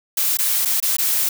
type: noise with dropouts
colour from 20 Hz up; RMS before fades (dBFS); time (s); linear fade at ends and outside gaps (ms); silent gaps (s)
blue; -19; 0.17-1.29; 5; 0.372-0.387 / 0.651-0.655 / 0.802-0.825 / 0.968-0.984
effects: none